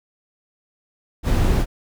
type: noise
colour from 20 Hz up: brown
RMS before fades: -17 dBFS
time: 1.23-1.66 s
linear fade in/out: 50 ms
effects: none